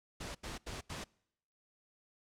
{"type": "noise bursts", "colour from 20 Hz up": "pink", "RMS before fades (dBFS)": -43, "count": 4, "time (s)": [0.2, 1.043], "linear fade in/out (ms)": 10, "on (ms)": 150, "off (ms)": 81, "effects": ["noise-tail reverb RT60 0.8 s tail -26 dB re dry", "low-pass 8000 Hz 12 dB/octave"]}